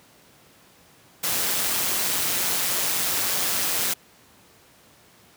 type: noise with amplitude modulation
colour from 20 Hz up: white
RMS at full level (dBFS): -22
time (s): 1.23-3.94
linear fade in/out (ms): 10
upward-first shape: sine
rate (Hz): 183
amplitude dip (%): 50
effects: pink hiss -54 dBFS RMS until 5.36 s + high-pass 100 Hz 12 dB/octave